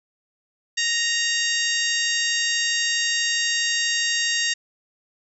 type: harmonic tone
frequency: 932.3 Hz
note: A#5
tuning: in tune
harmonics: 2 / 3 / 4 / 5 / 6 / 7 / 8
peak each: -25 / -27 / -28 / -29 / -30 / -30 / -31 dBFS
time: 0.77-4.54 s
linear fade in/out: 10 ms
effects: none